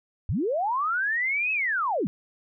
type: linear two-way sweep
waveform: sine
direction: up then down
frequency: 64.2 to 2604 to 147.7 Hz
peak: -23 dBFS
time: 0.29-2.07 s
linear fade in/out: 0 ms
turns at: 1.52 s
effects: none